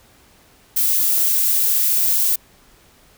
violet noise, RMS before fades -17 dBFS, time 0.76-2.36 s, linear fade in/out 10 ms, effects pink hiss -52 dBFS RMS until 3.17 s

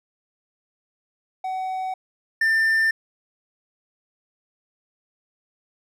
triangle tone pair in turn, 752 / 1790.6 Hz, F#5 / A6, +28 / +30 cents, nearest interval octave + minor third, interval 1502 cents, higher second, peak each -23 / -15 dBFS, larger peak second, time 1.44-1.94 / 2.41-2.91 s, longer neither, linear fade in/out 5 ms, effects none

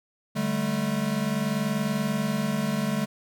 square chord, D suspended fourth, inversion none, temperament equal with one note detuned, 146.83 / 196 / 216.5 Hz, D3 / G3 / A3, 0 / 0 / -28 cents, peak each -32 / -30 / -28 dBFS, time 0.35-3.06 s, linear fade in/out 20 ms, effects none

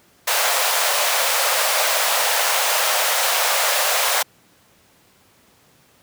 pink high-pass noise, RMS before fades -19 dBFS, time 0.27-4.23 s, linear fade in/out 10 ms, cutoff 530 Hz, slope 48 dB/octave, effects pink hiss -55 dBFS RMS until 6.02 s + high-pass 100 Hz 12 dB/octave

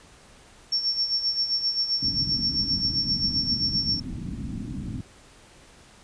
sine tone with tremolo, 5460 Hz, F8, 40 cents flat, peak -20 dBFS, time 0.72-4 s, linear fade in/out 5 ms, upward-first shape sine, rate 7.6 Hz, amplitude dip 65%
white low-pass noise, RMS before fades -33 dBFS, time 2.02-5.01 s, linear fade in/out 5 ms, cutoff 280 Hz, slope 48 dB/octave
effects pink hiss -52 dBFS RMS until 6.03 s + resampled to 22050 Hz

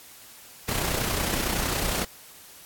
pink noise with amplitude modulation, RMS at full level -25 dBFS, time 0.68-2.05 s, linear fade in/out 10 ms, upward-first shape sine, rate 30.8 Hz, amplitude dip 45%, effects white hiss -48 dBFS RMS until 2.65 s + AAC 64 kbps

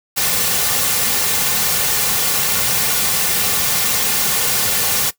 white noise with comb filter, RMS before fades -17 dBFS, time 0.16-5.11 s, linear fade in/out 20 ms, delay 3.1 ms, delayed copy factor -0.6, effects noise-tail reverb RT60 0.1 s tail -17 dB re dry

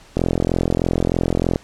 click train, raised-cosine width 2 ms, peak -4 dBFS, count 61, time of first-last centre 0.17-1.559 s, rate 43.2 Hz, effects pink hiss -47 dBFS RMS until 1.63 s + low-pass 8000 Hz 12 dB/octave

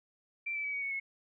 sine tone with pitch steps, 2349 / 2315 / 2282 / 2249 / 2217 / 2185 Hz, D7 / D7 / C#7 / C#7 / C#7 / C#7, 0 / -25 / +50 / +24 / 0 / -26 cents, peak -33 dBFS, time 0.46-1 s, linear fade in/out 10 ms, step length 90 ms, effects none

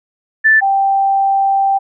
sine tone pair in turn, 1760 / 784 Hz, A6 / G5, 0 / 0 cents, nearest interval octave + major second, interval 1400 cents, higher first, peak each -6 / -10 dBFS, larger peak first, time 0.44-0.61 / 0.61-1.79 s, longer second, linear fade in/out 20 ms, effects none

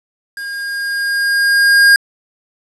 square tone with level ramp, 1620 Hz, G#6, 43 cents flat, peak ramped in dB -24 to -5 dBFS, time 0.37-1.96 s, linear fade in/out 2 ms, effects resampled to 24000 Hz + 7-bit

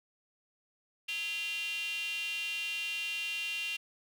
square tone with high-pass filter, 185 Hz, F#3, in tune, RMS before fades -36 dBFS, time 1.08-3.77 s, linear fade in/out 10 ms, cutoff 2800 Hz, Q 9.8, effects none

